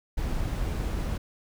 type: noise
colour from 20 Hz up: brown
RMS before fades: -29 dBFS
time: 0.17-1.18 s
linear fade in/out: 10 ms
effects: none